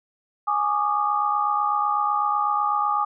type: tone cluster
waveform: sine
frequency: 832 / 1151 / 1219 Hz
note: G#5 / D6 / D#6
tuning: +3 / -35 / -36 cents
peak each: -24 / -26 / -23 dBFS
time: 0.47-3.05 s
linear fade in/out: 10 ms
effects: none